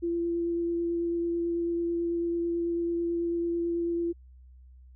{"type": "tone with vibrato", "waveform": "sine", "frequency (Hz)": 340.4, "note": "F4", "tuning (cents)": -44, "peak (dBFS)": -26, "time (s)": [0.02, 4.13], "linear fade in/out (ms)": 20, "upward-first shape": "sine", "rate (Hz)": 9.1, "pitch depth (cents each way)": 9, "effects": ["added 63 Hz sine -49 dBFS peak until 4.95 s"]}